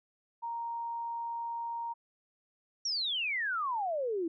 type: tone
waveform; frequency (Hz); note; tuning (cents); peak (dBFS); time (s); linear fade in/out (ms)
sine; 932.3; A#5; 0; -34; 0.42-1.94; 20
type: exponential sweep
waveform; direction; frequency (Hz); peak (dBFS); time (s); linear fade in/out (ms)
sine; down; 5770 to 318.1; -30; 2.85-4.28; 5
effects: none